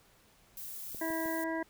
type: noise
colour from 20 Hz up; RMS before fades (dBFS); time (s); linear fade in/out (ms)
violet; -43; 0.57-1.44; 2
type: clicks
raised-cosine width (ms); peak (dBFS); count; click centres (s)
2; -34; 3; 0.947 / 1.104 / 1.258
type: harmonic tone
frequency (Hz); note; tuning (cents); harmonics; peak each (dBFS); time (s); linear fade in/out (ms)
325.3; E4; -23; 1 / 2 / 3 / 5 / 6; -35 / -38 / -40 / -42 / -43; 1.01-1.63; 5
effects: pink hiss -64 dBFS RMS until 1.69 s